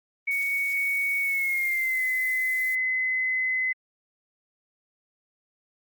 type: tone with pitch glide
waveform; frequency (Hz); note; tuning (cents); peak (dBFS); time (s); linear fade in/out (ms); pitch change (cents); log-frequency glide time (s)
sine; 2231 to 2034; C#7 to C7; +11 to -50; -23; 0.27-3.73; 10; -161; 1.21-2.03
type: noise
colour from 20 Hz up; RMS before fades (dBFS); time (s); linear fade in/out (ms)
violet; -41; 0.31-2.75; 2
effects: Opus 24 kbps